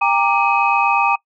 sine tone cluster, 800 / 928 / 1181 / 2529 Hz, G5 / A#5 / D6 / D#7, +35 / -8 / +9 / +28 cents, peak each -18 dBFS, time 0.01-1.16 s, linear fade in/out 10 ms, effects noise-tail reverb RT60 0.1 s tail -23 dB re dry + tanh soft clip ceiling -2 dBFS

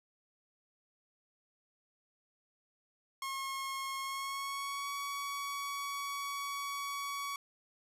sawtooth tone with pitch glide, 1082 to 1126.6 Hz, C#6 to C#6, -42 to +28 cents, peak -33 dBFS, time 3.22-7.36 s, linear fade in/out 2 ms, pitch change +70 cents, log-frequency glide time 4.01-4.92 s, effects resampled to 32000 Hz

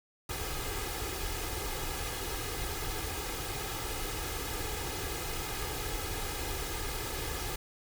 pink noise with comb filter, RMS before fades -36 dBFS, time 0.29-7.56 s, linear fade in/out 5 ms, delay 2.4 ms, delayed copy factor +0.65, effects none

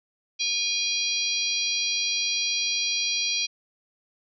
harmonic tone with a mistuned harmonic, 816 Hz, G#5, 31 cents flat, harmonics 3 / 4 / 5 / 6 / 7, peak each -30 / -30 / -30 / -30 / -30 dBFS, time 0.39-3.47 s, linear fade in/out 20 ms, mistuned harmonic 6, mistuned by -71 cents, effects none

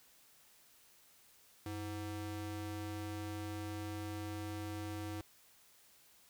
square ring-modulated tone, 208.7 Hz, G#3, 9 cents sharp, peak -38 dBFS, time 1.66-5.21 s, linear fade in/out 0 ms, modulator 114 Hz, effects white hiss -65 dBFS RMS until 6.29 s

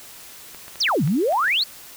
clicks, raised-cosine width 0.3 ms, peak -23 dBFS, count 8, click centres 0.547 / 0.681 / 0.757 / 0.888 / 1.076 / 1.324 / 1.444 / 1.481 s
sine exponential two-way sweep, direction down then up, 6500 to 130.1 to 4661 Hz, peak -17 dBFS, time 0.8-1.64 s, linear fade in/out 10 ms, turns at 1.04 s
effects white hiss -42 dBFS RMS until 1.96 s

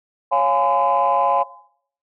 sine chord, Db major seventh, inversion none, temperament equal with one note detuned, 554.4 / 698.5 / 830.6 / 1020.2 Hz, Db5 / F5 / Ab5 / C6, 0 / 0 / 0 / -44 cents, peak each -21 / -20 / -18 / -18 dBFS, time 0.31-1.44 s, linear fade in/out 20 ms, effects noise-tail reverb RT60 0.6 s tail -17 dB re dry + tanh soft clip ceiling -8 dBFS

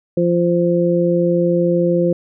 harmonic tone, 173.4 Hz, F3, 12 cents flat, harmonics 1 / 2 / 3, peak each -17 / -17 / -17 dBFS, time 0.17-2.13 s, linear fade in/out 5 ms, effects none

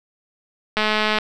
click train, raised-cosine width 0.3 ms, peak -4 dBFS, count 90, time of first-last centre 0.77-1.186 s, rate 214 Hz, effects none

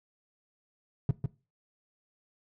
triangle tone with echo, 136.8 Hz, C#3, 23 cents flat, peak -19 dBFS, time 1.09-1.11 s, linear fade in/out 2 ms, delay 150 ms, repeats 1, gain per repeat -5 dB, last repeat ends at 1.26 s, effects noise-tail reverb RT60 0.3 s tail -19 dB re dry

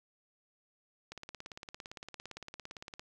click train, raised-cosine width 0.2 ms, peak -27 dBFS, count 34, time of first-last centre 1.12-2.995 s, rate 17.6 Hz, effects 10-bit

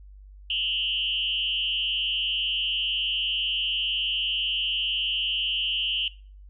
sine tone with frequency modulation, 2973 Hz, F#7, 8 cents sharp, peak -24 dBFS, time 0.5-6.08 s, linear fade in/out 2 ms, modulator 174 Hz, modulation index 1.3, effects noise-tail reverb RT60 0.4 s tail -20 dB re dry + added 49 Hz sine -44 dBFS peak until 6.49 s

